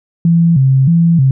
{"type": "tone with vibrato", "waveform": "sine", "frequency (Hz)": 149.8, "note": "D3", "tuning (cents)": 35, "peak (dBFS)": -6, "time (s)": [0.25, 1.31], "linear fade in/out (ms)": 2, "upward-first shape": "square", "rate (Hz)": 1.6, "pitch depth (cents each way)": 200, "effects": []}